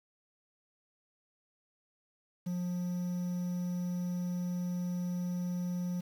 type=tone with quantisation; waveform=triangle; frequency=177.9 Hz; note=F3; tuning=32 cents sharp; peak=-30 dBFS; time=2.46-6.01 s; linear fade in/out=10 ms; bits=9; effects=none